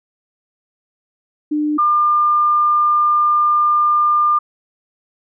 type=tone pair in turn; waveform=sine; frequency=300 / 1200 Hz; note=D4 / D6; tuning=+37 / +37 cents; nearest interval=2 octaves; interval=2400 cents; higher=second; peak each=-15 / -11 dBFS; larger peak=second; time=1.51-1.78 / 1.78-4.39 s; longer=second; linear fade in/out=10 ms; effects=none